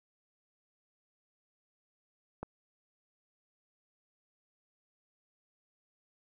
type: click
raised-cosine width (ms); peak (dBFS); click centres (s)
1; -24; 2.43
effects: none